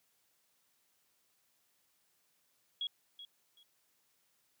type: tone with echo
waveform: sine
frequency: 3322 Hz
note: G#7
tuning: in tune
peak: -34 dBFS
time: 2.81-2.87 s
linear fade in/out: 2 ms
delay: 380 ms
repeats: 2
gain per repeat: -13 dB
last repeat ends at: 3.63 s
effects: white hiss -75 dBFS RMS until 4.6 s + high-pass 80 Hz 12 dB/octave